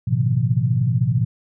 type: tone cluster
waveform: sine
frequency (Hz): 107.2 / 122.8 / 136.4 / 152.4 / 172.4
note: A2 / B2 / C#3 / D#3 / F3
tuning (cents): -45 / -9 / -28 / -36 / -22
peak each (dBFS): -23 / -18 / -26 / -27 / -25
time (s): 0.07-1.25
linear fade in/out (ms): 10
effects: none